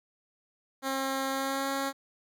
10% pulse tone with pitch glide, 268.4 to 273.2 Hz, C4 to C#4, +44 to -25 cents, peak -21 dBFS, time 0.82-1.93 s, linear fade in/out 50 ms, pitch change +31 cents, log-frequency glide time 1.29-1.69 s, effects none

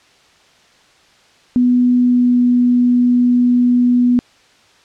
sine tone with pitch glide, 246.9 to 245.2 Hz, B3 to B3, 0 to -12 cents, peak -9 dBFS, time 1.56-4.19 s, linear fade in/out 0 ms, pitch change -12 cents, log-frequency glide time 1.97-2.38 s, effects white hiss -50 dBFS RMS until 4.84 s + low-pass 5000 Hz 12 dB/octave

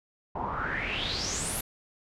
pink noise with low-pass filter sweep, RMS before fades -32 dBFS, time 0.35-1.61 s, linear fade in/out 5 ms, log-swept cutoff 770 to 12000 Hz, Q 7, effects none

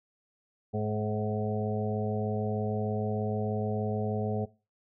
harmonic tone with a mistuned harmonic, 106.5 Hz, G#2, 44 cents sharp, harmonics 1 / 2 / 4 / 5 / 6 / 7, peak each -32 / -33 / -34 / -39 / -40 / -39 dBFS, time 0.73-4.46 s, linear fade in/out 20 ms, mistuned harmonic 6, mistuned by +26 cents, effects noise-tail reverb RT60 0.3 s tail -20 dB re dry

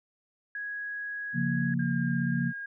sine tone, 1661.2 Hz, G#6, in tune, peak -33 dBFS, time 0.55-1.74 s, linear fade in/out 2 ms
sine chord, Bb minor, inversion first, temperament equal, 138.59 / 174.61 / 233.1 Hz, Db3 / F3 / Bb3, 0 / 0 / 0 cents, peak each -30 dBFS, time 1.33-2.53 s, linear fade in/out 50 ms
sine tone with pitch glide, 1615 to 1628.1 Hz, G#6 to G#6, -49 to -35 cents, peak -35 dBFS, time 1.79-2.66 s, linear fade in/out 5 ms, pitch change +14 cents, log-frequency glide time 2.14-2.49 s
effects none

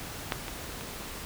clicks, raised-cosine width 0.3 ms, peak -11 / -20 / -25 / -23 dBFS, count 4, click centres 0.322 / 0.482 / 0.721 / 0.81 s, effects pink hiss -40 dBFS RMS until 1.25 s

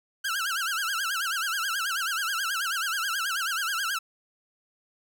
sawtooth tone with vibrato, 1466 Hz, F#6, 16 cents flat, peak -23 dBFS, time 0.24-3.99 s, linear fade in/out 10 ms, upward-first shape sine, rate 9.3 Hz, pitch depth 200 cents each way, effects none

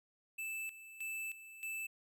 square tone with tremolo, 2637 Hz, E7, in tune, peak -40 dBFS, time 0.38-1.87 s, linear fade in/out 10 ms, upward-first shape square, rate 1.6 Hz, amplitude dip 75%, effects none

